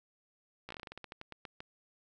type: slowing click train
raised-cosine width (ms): 0.3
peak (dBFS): -28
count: 16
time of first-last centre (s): 0.69-1.604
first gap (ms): 15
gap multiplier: 1.18
effects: none